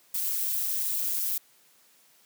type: noise with amplitude modulation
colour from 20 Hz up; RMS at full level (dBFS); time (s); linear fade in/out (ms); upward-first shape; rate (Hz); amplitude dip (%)
violet; -26; 0.14-1.38; 5; sine; 189; 65
effects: white hiss -61 dBFS RMS until 2.25 s + high-pass 150 Hz 12 dB/octave